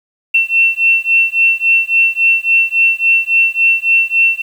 sine beating tone pair, 2700 / 2703.6 Hz, E7 / E7, +41 / +43 cents, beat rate 3.6 Hz, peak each -12 dBFS, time 0.34-4.42 s, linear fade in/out 10 ms, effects 7-bit

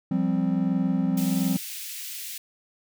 triangle chord, F suspended second, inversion none, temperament equal, 174.61 / 196 / 261.6 Hz, F3 / G3 / C4, 0 / 0 / 0 cents, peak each -24 dBFS, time 0.11-1.57 s, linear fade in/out 5 ms
white high-pass noise, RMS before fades -36 dBFS, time 1.17-2.38 s, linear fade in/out 5 ms, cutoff 2100 Hz, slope 24 dB/octave
effects none

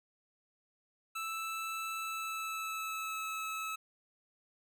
25% pulse tone with pitch glide, 1318.5 to 1298.1 Hz, E6 to E6, 0 to -27 cents, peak -33 dBFS, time 1.15-3.76 s, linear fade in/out 10 ms, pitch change -27 cents, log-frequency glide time 1.95-3.3 s, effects none

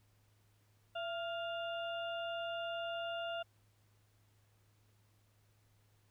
harmonic tone with a mistuned harmonic, 701 Hz, F5, 6 cents sharp, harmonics 1 / 2 / 4 / 5, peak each -39 / -45 / -46 / -54 dBFS, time 0.95-3.43 s, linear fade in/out 10 ms, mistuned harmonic 1, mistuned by -66 cents, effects added 104 Hz sine -69 dBFS peak until 6.1 s + pink hiss -75 dBFS RMS until 6.1 s

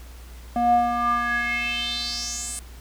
square tone with band-pass filter sweep, 238.5 Hz, A#3, 40 cents sharp, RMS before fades -24 dBFS, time 0.56-2.59 s, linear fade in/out 0 ms, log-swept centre 570 to 9100 Hz, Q 5.4, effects added 60 Hz sine -39 dBFS peak until 2.8 s + pink hiss -49 dBFS RMS until 2.8 s

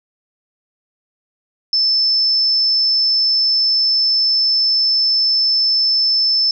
sine tone, 5274 Hz, E8, in tune, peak -12 dBFS, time 1.73-6.51 s, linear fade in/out 2 ms, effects none

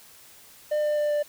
triangle tone with pitch steps, 601 / 597.5 / 594.1 / 590.7 Hz, D5 / D5 / D5 / D5, +40 / +30 / +20 / +10 cents, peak -20 dBFS, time 0.71-1.23 s, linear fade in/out 10 ms, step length 130 ms, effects white hiss -51 dBFS RMS until 1.28 s

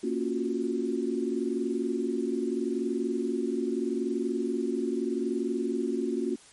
sine chord, Gb major seventh, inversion first, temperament equal, 233.1 / 277.2 / 349.2 / 370 Hz, Bb3 / Db4 / F4 / Gb4, 0 / 0 / 0 / 0 cents, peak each -32 dBFS, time 0.03-6.36 s, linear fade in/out 10 ms, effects white hiss -54 dBFS RMS until 6.52 s + MP3 48 kbps

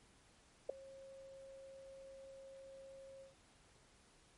sine tone with ADSR envelope, 540 Hz, C#5, 45 cents flat, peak -30 dBFS, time 0.69-3.35 s, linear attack 7 ms, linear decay 3 ms, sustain -23 dB, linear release 140 ms, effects pink hiss -68 dBFS RMS until 4.37 s + MP3 48 kbps

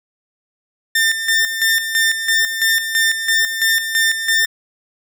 sawtooth tone with tremolo, 1799 Hz, A6, 38 cents sharp, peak -9 dBFS, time 0.95-4.46 s, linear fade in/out 5 ms, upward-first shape square, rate 3 Hz, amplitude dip 60%, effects none

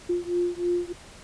sine beating tone pair, 350 / 353.2 Hz, F4 / F4, +4 / +20 cents, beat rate 3.2 Hz, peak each -26 / -27 dBFS, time 0.09-0.93 s, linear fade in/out 10 ms, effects pink hiss -47 dBFS RMS until 1.23 s + resampled to 22050 Hz

